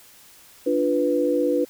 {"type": "chord", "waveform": "sine", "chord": "B diminished", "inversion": "first", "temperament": "equal", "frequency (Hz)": [293.7, 349.2, 493.9], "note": ["D4", "F4", "B4"], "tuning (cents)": [0, 0, 0], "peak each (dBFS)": [-23, -25, -21], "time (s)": [0.66, 1.65], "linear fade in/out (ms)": 10, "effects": ["white hiss -50 dBFS RMS until 1.69 s"]}